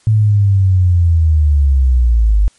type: linear sweep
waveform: sine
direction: down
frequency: 110 to 48.95 Hz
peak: -7 dBFS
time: 0.07-2.48 s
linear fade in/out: 0 ms
effects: white hiss -52 dBFS RMS until 2.58 s + MP3 48 kbps